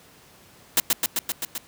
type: noise with echo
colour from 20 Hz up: white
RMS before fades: -18 dBFS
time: 0.77-0.8 s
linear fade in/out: 2 ms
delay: 130 ms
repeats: 6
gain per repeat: -2 dB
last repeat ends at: 1.58 s
effects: pink hiss -52 dBFS RMS until 1.67 s + high-pass 80 Hz 12 dB/octave